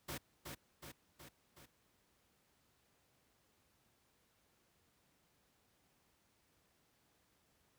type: noise with echo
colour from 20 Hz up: pink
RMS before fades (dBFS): -44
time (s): 0.08-0.18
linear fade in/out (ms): 10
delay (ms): 370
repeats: 4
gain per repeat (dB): -4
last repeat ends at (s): 1.66
effects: pink hiss -75 dBFS RMS until 7.78 s + high-pass 60 Hz 12 dB/octave